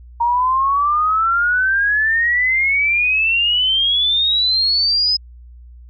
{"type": "exponential sweep", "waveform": "sine", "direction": "up", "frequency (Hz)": [932.3, 5100], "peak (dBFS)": -13, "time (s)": [0.2, 5.17], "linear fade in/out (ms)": 10, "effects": ["added 60 Hz sine -37 dBFS peak until 5.89 s"]}